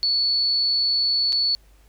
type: tone with dropouts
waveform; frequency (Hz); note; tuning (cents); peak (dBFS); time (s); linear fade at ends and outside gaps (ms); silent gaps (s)
sine; 4435; C#8; 0; -18; 0.03-1.55; 0; 1.323-1.328
effects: added 50 Hz sine -51 dBFS peak until 1.88 s + pink hiss -60 dBFS RMS until 1.88 s